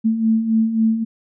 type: beating tone pair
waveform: sine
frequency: 220 / 223.7 Hz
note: A3 / A3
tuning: 0 / +29 cents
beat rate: 3.7 Hz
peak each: -22 / -15 dBFS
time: 0.04-1.05 s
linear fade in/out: 20 ms
effects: none